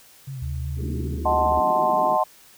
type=tone with vibrato; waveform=sine; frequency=130.81 Hz; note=C3; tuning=in tune; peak=-30 dBFS; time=0.27-1.17 s; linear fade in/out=10 ms; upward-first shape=sine; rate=5.3 Hz; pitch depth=71 cents each way
type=tone with pitch glide; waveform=sine; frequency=75.1 to 74.58 Hz; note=D2 to D2; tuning=+39 to +27 cents; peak=-27 dBFS; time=0.42-1.6 s; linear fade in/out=5 ms; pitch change=-12 cents; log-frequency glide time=0.88-1.32 s
type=band-pass noise; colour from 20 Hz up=white; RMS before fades=-33 dBFS; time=0.76-2.18 s; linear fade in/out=50 ms; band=160 to 420 Hz; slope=96 dB/octave
type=chord; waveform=sine; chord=D# diminished seventh; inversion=none; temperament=equal; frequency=622.3 / 740 / 880 / 1046.5 Hz; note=D#5 / F#5 / A5 / C6; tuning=0 / 0 / 0 / 0 cents; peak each=-23 dBFS; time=1.25-2.24 s; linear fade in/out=10 ms
effects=white hiss -51 dBFS RMS until 2.57 s